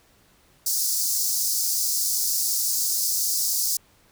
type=high-pass noise; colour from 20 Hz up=pink; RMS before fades=-24 dBFS; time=0.66-3.77 s; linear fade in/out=5 ms; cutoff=4800 Hz; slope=48 dB/octave; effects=pink hiss -59 dBFS RMS until 4.11 s